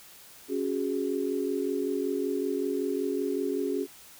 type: chord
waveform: sine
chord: C# suspended fourth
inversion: none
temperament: equal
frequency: 277.2 / 370 / 415.3 Hz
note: C#4 / F#4 / G#4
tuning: 0 / 0 / 0 cents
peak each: -31 dBFS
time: 0.48-3.87 s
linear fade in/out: 50 ms
effects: white hiss -51 dBFS RMS until 4.19 s